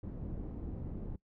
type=low-pass noise; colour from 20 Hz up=pink; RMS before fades=-41 dBFS; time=0.03-1.16 s; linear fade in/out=5 ms; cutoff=300 Hz; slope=12 dB/octave; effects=noise-tail reverb RT60 0.1 s tail -21 dB re dry